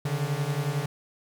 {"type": "beating tone pair", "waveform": "45% pulse", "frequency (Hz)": [138.59, 149.59], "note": ["C#3", "D3"], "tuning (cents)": [0, 32], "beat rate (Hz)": 11, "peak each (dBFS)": -29, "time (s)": [0.05, 0.86], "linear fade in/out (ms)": 5, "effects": []}